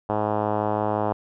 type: tone with low-pass filter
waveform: 5% pulse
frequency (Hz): 105.8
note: G#2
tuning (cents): +33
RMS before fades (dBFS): -24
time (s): 0.09-1.13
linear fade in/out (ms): 5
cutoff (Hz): 830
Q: 1.6
effects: none